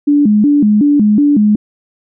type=tone with vibrato; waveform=sine; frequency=246.9 Hz; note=B3; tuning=in tune; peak=-6 dBFS; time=0.07-1.56 s; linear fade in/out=10 ms; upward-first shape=square; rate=2.7 Hz; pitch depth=280 cents each way; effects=none